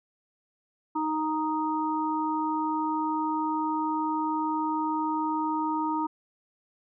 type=harmonic tone; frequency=311.1 Hz; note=D#4; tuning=in tune; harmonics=1 / 3 / 4; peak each=-29 / -28 / -35 dBFS; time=0.95-6.07 s; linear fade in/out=10 ms; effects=none